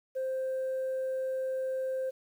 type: tone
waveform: sine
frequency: 523.3 Hz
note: C5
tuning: in tune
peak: -28 dBFS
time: 0.15-2.11 s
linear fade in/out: 20 ms
effects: tanh soft clip ceiling -28 dBFS + 10-bit

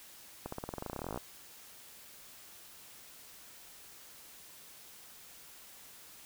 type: accelerating click train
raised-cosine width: 1 ms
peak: -24 dBFS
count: 22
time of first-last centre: 0.46-1.175 s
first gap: 64 ms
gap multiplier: 0.93
effects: white hiss -54 dBFS RMS until 6.25 s

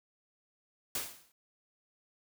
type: noise with exponential decay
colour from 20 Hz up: white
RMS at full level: -32 dBFS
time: 0.95-1.32 s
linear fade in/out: 2 ms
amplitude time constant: 79 ms
effects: none

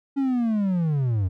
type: linear sweep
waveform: triangle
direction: down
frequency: 280.7 to 87.1 Hz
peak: -18 dBFS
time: 0.16-1.29 s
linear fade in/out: 20 ms
effects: none

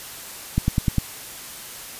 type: click train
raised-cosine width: 5 ms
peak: -6 dBFS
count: 5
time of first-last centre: 0.58-0.983 s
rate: 9.93 Hz
effects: white hiss -37 dBFS RMS until 1.99 s + resampled to 32000 Hz

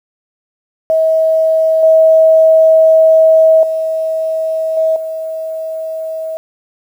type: tone with level steps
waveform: sine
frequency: 641 Hz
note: E5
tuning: 49 cents flat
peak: -8 / -4 / -13 / -9 / -18 dBFS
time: 0.9-6.37 s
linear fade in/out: 0 ms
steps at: 1.83 / 3.63 / 4.77 / 4.96 s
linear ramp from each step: 2 ms
effects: 7-bit

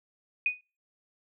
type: tone with exponential decay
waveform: sine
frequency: 2484 Hz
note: D#7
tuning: 3 cents flat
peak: -20 dBFS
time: 0.46-0.61 s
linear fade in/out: 2 ms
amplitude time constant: 32 ms
effects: noise-tail reverb RT60 0.3 s tail -22 dB re dry

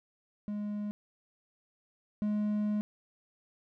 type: tone pair in turn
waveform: triangle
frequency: 207.7 / 209.7 Hz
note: G#3 / G#3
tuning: 0 / +17 cents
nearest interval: unison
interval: 17 cents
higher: second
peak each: -31 / -26 dBFS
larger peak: second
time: 0.48-0.91 / 2.22-2.81 s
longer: second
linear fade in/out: 0 ms
effects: none

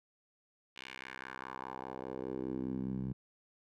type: tone with band-pass filter sweep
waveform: 10% pulse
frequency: 65 Hz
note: C2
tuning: 11 cents flat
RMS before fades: -41 dBFS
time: 0.76-3.13 s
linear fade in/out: 5 ms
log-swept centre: 2900 to 150 Hz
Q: 2.1
effects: none

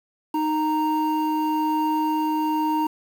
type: tone pair together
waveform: triangle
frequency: 310 / 929 Hz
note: D#4 / A#5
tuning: -6 / -6 cents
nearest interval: octave + perfect fifth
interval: 1900 cents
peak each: -21 dBFS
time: 0.34-2.87 s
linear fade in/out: 5 ms
effects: 7-bit

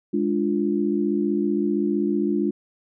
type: chord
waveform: sine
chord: D diminished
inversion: second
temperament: equal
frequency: 207.7 / 293.7 / 349.2 Hz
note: Ab3 / D4 / F4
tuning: 0 / 0 / 0 cents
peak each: -24 dBFS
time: 0.13-2.51 s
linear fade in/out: 10 ms
effects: none

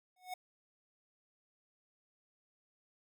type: tone with exponential growth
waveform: square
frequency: 734 Hz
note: F#5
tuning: 14 cents flat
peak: -38 dBFS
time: 0.16-0.34 s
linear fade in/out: 5 ms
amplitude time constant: 39 ms
effects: none

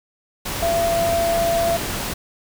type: tone in noise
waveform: sine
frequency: 675 Hz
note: E5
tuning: 41 cents sharp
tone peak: -17 dBFS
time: 0.62-1.77 s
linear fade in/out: 10 ms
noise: pink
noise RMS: -26 dBFS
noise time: 0.45-2.14 s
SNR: +6 dB
effects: none

